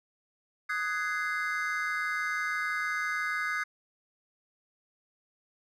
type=chord; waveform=triangle; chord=Ab dominant seventh; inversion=second; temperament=just; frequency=1245.9 / 1495.1 / 1661.2 / 2077 Hz; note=Eb6 / Gb6 / Ab6 / C7; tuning=+2 / +18 / 0 / -13 cents; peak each=-33 dBFS; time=0.69-3.64 s; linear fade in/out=10 ms; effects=none

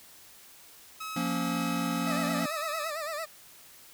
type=tone; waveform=sawtooth; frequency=1283 Hz; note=E6; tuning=47 cents flat; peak=-32 dBFS; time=1-2.91 s; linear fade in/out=10 ms
type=chord; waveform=square; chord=Bb minor; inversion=second; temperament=equal; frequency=174.61 / 233.1 / 277.2 Hz; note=F3 / Bb3 / Db4; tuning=0 / 0 / 0 cents; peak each=-34 dBFS; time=1.16-2.46 s; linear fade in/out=5 ms
type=tone with vibrato; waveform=20% pulse; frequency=622.3 Hz; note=D#5; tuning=in tune; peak=-28 dBFS; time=2.06-3.26 s; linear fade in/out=20 ms; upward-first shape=sine; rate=8.9 Hz; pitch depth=110 cents each way
effects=white hiss -53 dBFS RMS until 3.93 s

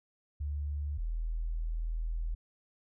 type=tone pair in turn; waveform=sine; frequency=72.8 / 40.69 Hz; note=D2 / E1; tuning=-15 / -22 cents; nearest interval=minor seventh; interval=1007 cents; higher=first; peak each=-32 / -31 dBFS; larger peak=second; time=0.4-0.98 / 0.98-2.35 s; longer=second; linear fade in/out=10 ms; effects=none

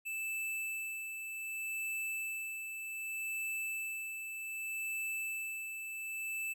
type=tone with tremolo; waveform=square; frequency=2637 Hz; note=E7; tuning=in tune; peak=-36 dBFS; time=0.05-6.54 s; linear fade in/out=20 ms; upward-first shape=sine; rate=0.65 Hz; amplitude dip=45%; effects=none

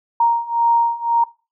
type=beating tone pair; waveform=sine; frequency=932.3 / 934.2 Hz; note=A#5 / A#5; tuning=0 / +3 cents; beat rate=1.9 Hz; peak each=-18 / -16 dBFS; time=0.2-1.24 s; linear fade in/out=5 ms; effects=noise-tail reverb RT60 0.3 s tail -20 dB re dry

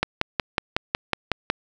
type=click train; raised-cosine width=0.3 ms; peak=-4 dBFS; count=9; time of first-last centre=0.03-1.501 s; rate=5.44 Hz; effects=none

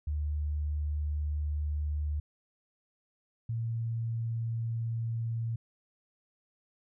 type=tone pair in turn; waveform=sine; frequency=74.6 / 114.74 Hz; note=D2 / A#2; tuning=+28 / -27 cents; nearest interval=perfect fifth; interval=745 cents; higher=second; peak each=-29 / -30 dBFS; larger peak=first; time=0.07-2.2 / 3.49-5.56 s; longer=first; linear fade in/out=5 ms; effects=none

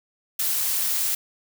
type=noise; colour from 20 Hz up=blue; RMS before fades=-24 dBFS; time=0.39-1.15 s; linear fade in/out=5 ms; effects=none

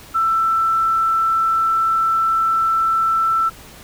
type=tone; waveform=sine; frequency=1331 Hz; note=E6; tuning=16 cents sharp; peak=-14 dBFS; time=0.14-3.5 s; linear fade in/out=20 ms; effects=pink hiss -41 dBFS RMS until 3.83 s

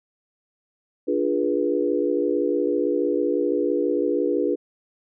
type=chord; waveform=sine; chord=D diminished seventh; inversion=none; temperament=equal with one note detuned; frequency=293.7 / 349.2 / 415.3 / 487.1 Hz; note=D4 / F4 / Ab4 / Cb5; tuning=0 / 0 / 0 / -24 cents; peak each=-25 dBFS; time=1.07-4.56 s; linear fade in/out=20 ms; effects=none

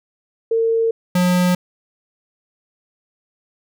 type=tone pair in turn; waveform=sine / square; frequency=454.3 / 179.72 Hz; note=A#4 / F3; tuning=-45 / +50 cents; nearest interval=octave + major third; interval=1605 cents; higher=first; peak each=-14 dBFS; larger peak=neither; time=0.51-0.91 / 1.15-1.55 s; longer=neither; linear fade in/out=5 ms; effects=none

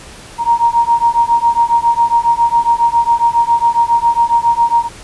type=beating tone pair; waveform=sine; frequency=932.3 / 939.6 Hz; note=A#5 / A#5; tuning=0 / +13 cents; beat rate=7.3 Hz; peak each=-12 dBFS; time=0.38-4.89 s; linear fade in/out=50 ms; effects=pink hiss -35 dBFS RMS until 5.03 s + resampled to 24000 Hz

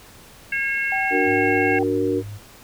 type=harmonic tone; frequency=543 Hz; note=C#5; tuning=36 cents flat; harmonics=3 / 4 / 5; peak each=-24 / -24 / -28 dBFS; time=0.52-1.79 s; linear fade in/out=5 ms
type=tone; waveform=sine; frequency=771 Hz; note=G5; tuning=29 cents flat; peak=-24 dBFS; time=0.92-1.83 s; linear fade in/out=2 ms
type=chord; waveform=sine; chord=D augmented; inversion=none; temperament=equal with one note detuned; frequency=292.6 / 370 / 466.2 Hz; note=D4 / F#4 / A#4; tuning=-6 / 0 / 0 cents; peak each=-23 dBFS; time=1.1-2.23 s; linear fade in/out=50 ms
type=tone with pitch glide; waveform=sine; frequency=103.7 to 102.98 Hz; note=G#2 to G#2; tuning=-2 to -14 cents; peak=-31 dBFS; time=1.24-2.4 s; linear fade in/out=50 ms; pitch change=-12 cents; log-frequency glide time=1.37-1.72 s
effects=pink hiss -46 dBFS RMS until 2.63 s

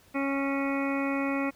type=harmonic tone; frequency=275.9 Hz; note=C#4; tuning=8 cents flat; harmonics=1 / 2 / 3 / 4 / 5 / 7 / 8 / 9; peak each=-28 / -34 / -39 / -38 / -39 / -39 / -39 / -39 dBFS; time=0.14-1.51 s; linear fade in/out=20 ms; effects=pink hiss -59 dBFS RMS until 1.55 s

